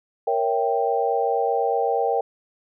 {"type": "chord", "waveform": "sine", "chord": "A# diminished seventh", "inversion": "none", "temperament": "equal", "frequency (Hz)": [466.2, 554.4, 659.3, 784], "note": ["A#4", "C#5", "E5", "G5"], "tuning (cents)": [0, 0, 0, 0], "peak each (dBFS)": [-23, -27, -28, -23], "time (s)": [0.27, 2.21], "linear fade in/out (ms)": 5, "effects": []}